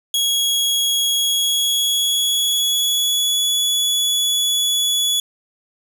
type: tone with pitch glide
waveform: sawtooth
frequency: 3322 to 3404 Hz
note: G#7 to G#7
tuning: 0 to +42 cents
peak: -13 dBFS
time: 0.14-5.2 s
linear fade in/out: 2 ms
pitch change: +42 cents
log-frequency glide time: 1.14-3.51 s
effects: none